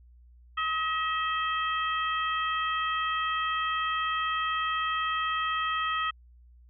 harmonic tone with a mistuned harmonic, 636 Hz, D#5, 38 cents sharp, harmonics 2 / 3 / 4 / 5, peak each -28 / -34 / -37 / -36 dBFS, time 0.57-6.11 s, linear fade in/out 10 ms, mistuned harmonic 4, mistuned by +42 cents, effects added 60 Hz sine -52 dBFS peak until 6.69 s

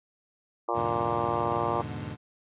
harmonic tone, 117.2 Hz, A#2, 10 cents sharp, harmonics 3 / 4 / 5 / 6 / 7 / 8 / 9 / 10, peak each -34 / -34 / -34 / -34 / -34 / -34 / -34 / -34 dBFS, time 0.68-1.82 s, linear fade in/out 10 ms
25% pulse chord, E dominant seventh, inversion none, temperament equal with one note detuned, 82.41 / 103.83 / 121.56 / 146.83 Hz, E2 / G#2 / B2 / D3, 0 / 0 / -27 / 0 cents, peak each -39 / -35 / -36 / -35 dBFS, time 0.73-2.17 s, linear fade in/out 50 ms
effects resampled to 8000 Hz

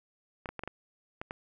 clicks, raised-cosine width 0.5 ms, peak -22 dBFS, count 7, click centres 0.458 / 0.49 / 0.593 / 0.636 / 0.676 / 1.215 / 1.309 s, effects none

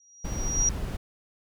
sine tone with exponential growth, 5740 Hz, F8, 47 cents sharp, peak -19 dBFS, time 0-0.69 s, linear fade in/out 2 ms, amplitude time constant 150 ms
brown noise, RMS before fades -30 dBFS, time 0.24-0.97 s, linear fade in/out 10 ms
effects none

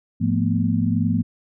sine tone cluster, 104.5 / 172.4 / 222 / 244 Hz, G#2 / F3 / A3 / B3, +11 / -22 / +16 / -21 cents, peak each -23 dBFS, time 0.2-1.23 s, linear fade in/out 20 ms, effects none

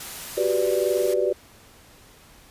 white noise, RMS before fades -36 dBFS, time 0-1.14 s, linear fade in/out 5 ms
sine chord, G major seventh, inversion third, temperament equal, 370 / 392 / 493.9 / 587.3 Hz, F#4 / G4 / B4 / D5, 0 / 0 / 0 / 0 cents, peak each -25 dBFS, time 0.37-1.33 s, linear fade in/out 10 ms
effects pink hiss -51 dBFS RMS until 2.5 s + resampled to 32000 Hz

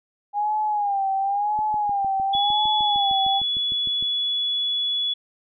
sine tone with vibrato, 814 Hz, G#5, 35 cents flat, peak -20 dBFS, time 0.33-3.42 s, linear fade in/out 50 ms, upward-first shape sine, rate 0.95 Hz, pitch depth 86 cents each way
click train, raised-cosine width 3 ms, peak -27 dBFS, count 17, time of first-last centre 1.59-4.025 s, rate 6.57 Hz
sine tone, 3403 Hz, G#7, 41 cents sharp, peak -21 dBFS, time 2.33-5.14 s, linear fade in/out 10 ms
effects none

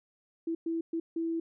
sine tone bursts at uneven times, 330 Hz, E4, 2 cents sharp, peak -29 dBFS, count 4, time 0.47-0.55 / 0.66-0.81 / 0.93-1 / 1.16-1.4 s, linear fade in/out 5 ms, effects none

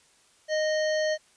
harmonic tone, 619 Hz, D#5, 9 cents flat, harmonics 1 / 3 / 5 / 7 / 9 / 10, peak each -24 / -32 / -40 / -38 / -46 / -42 dBFS, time 0.48-1.18 s, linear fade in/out 50 ms, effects white hiss -61 dBFS RMS until 1.36 s + resampled to 22050 Hz

